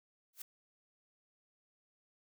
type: noise with exponential growth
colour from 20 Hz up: blue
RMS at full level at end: -39 dBFS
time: 0.33-0.42 s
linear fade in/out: 5 ms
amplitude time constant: 18 ms
effects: none